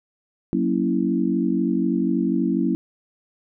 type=chord; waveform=sine; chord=F# dominant seventh; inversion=none; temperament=equal; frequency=185 / 233.1 / 277.2 / 329.6 Hz; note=F#3 / A#3 / C#4 / E4; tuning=0 / 0 / 0 / 0 cents; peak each=-24 dBFS; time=0.53-2.75 s; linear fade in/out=0 ms; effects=none